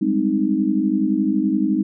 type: chord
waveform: sine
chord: Ab major seventh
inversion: third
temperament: equal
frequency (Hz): 196 / 207.7 / 261.6 / 311.1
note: G3 / Ab3 / C4 / Eb4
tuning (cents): 0 / 0 / 0 / 0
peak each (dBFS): -24 / -22 / -22 / -20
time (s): 0.01-1.83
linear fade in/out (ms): 10
effects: none